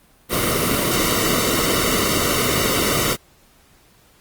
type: noise with comb filter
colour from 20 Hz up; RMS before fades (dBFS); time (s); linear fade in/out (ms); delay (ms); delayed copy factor
pink; -19; 0.29-3.17; 50; 1.2; -0.75
effects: pink hiss -54 dBFS RMS until 4.2 s + Opus 32 kbps